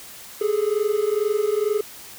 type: tone pair together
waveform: triangle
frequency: 409.3 / 431.5 Hz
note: G#4 / A4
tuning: -25 / -34 cents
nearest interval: minor second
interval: 91 cents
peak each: -20 dBFS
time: 0.41-1.81 s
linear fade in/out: 5 ms
effects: white hiss -41 dBFS RMS until 2.18 s